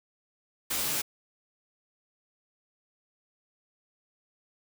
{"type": "noise with comb filter", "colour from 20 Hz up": "white", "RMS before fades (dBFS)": -30, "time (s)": [0.7, 1.02], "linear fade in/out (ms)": 10, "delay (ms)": 14, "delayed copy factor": 0.7, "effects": []}